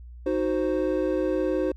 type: chord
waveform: triangle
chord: C diminished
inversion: first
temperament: equal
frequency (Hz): 311.1 / 370 / 523.3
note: Eb4 / Gb4 / C5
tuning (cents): 0 / 0 / 0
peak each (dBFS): -25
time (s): 0.26-1.72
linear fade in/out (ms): 5
effects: added 60 Hz sine -40 dBFS peak until 1.76 s